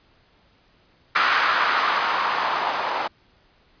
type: noise with low-pass filter sweep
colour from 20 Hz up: violet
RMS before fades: -22 dBFS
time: 1.15-3.08 s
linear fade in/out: 10 ms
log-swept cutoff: 1400 to 840 Hz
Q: 2.5
effects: pink hiss -59 dBFS RMS until 3.8 s + resampled to 11025 Hz